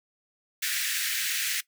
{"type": "high-pass noise", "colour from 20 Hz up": "pink", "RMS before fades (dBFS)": -29, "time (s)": [0.62, 1.61], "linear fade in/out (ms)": 10, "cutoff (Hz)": 1600, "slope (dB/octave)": 48, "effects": ["noise-tail reverb RT60 0.1 s tail -18 dB re dry"]}